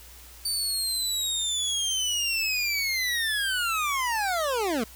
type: linear sweep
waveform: 25% pulse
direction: down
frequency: 4598 to 207.7 Hz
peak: -21 dBFS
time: 0.45-4.84 s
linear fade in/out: 5 ms
effects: added 60 Hz sine -49 dBFS peak until 4.95 s + white hiss -49 dBFS RMS until 4.95 s